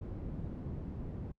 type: low-pass noise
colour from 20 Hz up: white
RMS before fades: -41 dBFS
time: 0.01-1.32 s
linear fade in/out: 10 ms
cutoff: 180 Hz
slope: 12 dB/octave
effects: noise-tail reverb RT60 0.1 s tail -23 dB re dry